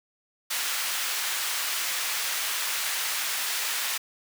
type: high-pass noise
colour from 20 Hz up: pink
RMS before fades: -29 dBFS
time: 0.5-3.98 s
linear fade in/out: 10 ms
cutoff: 1500 Hz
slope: 12 dB/octave
effects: none